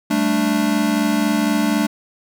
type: chord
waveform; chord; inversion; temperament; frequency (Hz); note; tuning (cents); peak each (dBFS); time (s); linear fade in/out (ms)
square; G suspended second; none; equal; 196 / 220 / 293.7; G3 / A3 / D4; 0 / 0 / 0; -24 / -20 / -20; 0.1-1.87; 10
effects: none